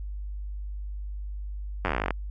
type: slowing click train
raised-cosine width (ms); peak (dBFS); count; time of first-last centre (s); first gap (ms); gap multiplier
0.5; -11; 17; 1.85-2.107; 10; 1.06
effects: added 50 Hz sine -32 dBFS peak until 2.3 s